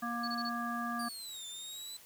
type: harmonic tone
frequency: 236.7 Hz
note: A#3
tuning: 27 cents sharp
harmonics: 1 / 3 / 5 / 7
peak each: -38 / -42 / -38 / -42 dBFS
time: 0.02-1.09 s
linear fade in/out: 10 ms
type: tone bursts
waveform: sine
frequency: 4435 Hz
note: C#8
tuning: in tune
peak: -38 dBFS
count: 4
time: 0.23-0.495 s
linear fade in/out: 10 ms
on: 49 ms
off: 23 ms
type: exponential two-way sweep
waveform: 25% pulse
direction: down then up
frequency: 4743 to 3538 to 4021 Hz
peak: -38 dBFS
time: 0.99-1.97 s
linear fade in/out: 5 ms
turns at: 1.46 s
effects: white hiss -57 dBFS RMS until 2.05 s